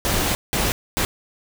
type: noise bursts at uneven times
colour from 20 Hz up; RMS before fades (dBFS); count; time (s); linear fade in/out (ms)
pink; -21; 3; 0.05-0.35 / 0.53-0.72 / 0.97-1.05; 0
effects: none